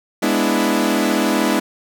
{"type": "chord", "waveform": "sawtooth", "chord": "E dominant seventh", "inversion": "first", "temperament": "equal", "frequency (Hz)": [207.7, 246.9, 293.7, 329.6], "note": ["G#3", "B3", "D4", "E4"], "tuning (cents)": [0, 0, 0, 0], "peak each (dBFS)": -17, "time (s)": [0.22, 1.6], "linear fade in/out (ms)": 10, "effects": []}